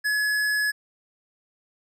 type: tone with hard clipping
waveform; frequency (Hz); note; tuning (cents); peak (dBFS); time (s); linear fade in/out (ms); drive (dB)
triangle; 1697; G#6; +37; -23; 0.04-0.72; 20; 18
effects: none